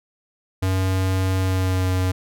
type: tone with pitch glide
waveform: square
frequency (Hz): 94.2 to 92.47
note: F#2 to F#2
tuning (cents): +32 to -1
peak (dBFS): -19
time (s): 0.62-2.12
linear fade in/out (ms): 10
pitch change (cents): -33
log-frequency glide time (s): 1.38-1.89
effects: none